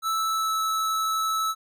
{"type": "tone with pitch glide", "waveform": "square", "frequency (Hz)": [1315, 1305.9], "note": ["E6", "E6"], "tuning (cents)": [-5, -17], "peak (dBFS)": -24, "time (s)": [0.02, 1.55], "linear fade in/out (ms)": 50, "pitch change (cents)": -12, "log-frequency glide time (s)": [0.24, 0.6], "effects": []}